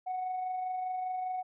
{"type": "tone with amplitude modulation", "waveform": "sine", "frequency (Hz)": 740, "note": "F#5", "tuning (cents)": 0, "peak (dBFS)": -29, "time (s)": [0.06, 1.43], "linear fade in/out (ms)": 20, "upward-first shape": "sine", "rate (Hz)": 25, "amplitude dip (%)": 35, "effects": ["tanh soft clip ceiling -29 dBFS"]}